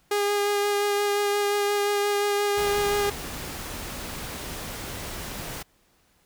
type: tone with vibrato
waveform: sawtooth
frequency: 408.6 Hz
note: G#4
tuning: 28 cents flat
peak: -18 dBFS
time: 0.11-3.1 s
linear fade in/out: 5 ms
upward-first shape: sine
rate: 5.7 Hz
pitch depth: 13 cents each way
type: noise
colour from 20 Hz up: pink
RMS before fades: -35 dBFS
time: 2.57-5.63 s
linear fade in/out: 10 ms
effects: pink hiss -64 dBFS RMS until 6.25 s